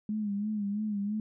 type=tone with vibrato; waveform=sine; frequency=207.7 Hz; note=G#3; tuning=in tune; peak=-29 dBFS; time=0.09-1.2 s; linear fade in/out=2 ms; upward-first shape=sine; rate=3 Hz; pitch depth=67 cents each way; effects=none